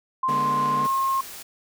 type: tone with pitch glide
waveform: sine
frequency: 1046.5 to 1071 Hz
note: C6 to C6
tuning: 0 to +40 cents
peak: -20 dBFS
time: 0.23-1.21 s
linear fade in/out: 5 ms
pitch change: +40 cents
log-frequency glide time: 0.73-0.88 s
type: chord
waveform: sawtooth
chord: G# diminished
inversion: second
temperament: equal with one note detuned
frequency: 146.83 / 207.7 / 242.1 Hz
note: D3 / G#3 / B3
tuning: 0 / 0 / -34 cents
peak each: -29 / -31 / -29 dBFS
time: 0.28-0.87 s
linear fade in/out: 10 ms
type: noise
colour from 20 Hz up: white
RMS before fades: -39 dBFS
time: 0.84-1.43 s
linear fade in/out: 10 ms
effects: none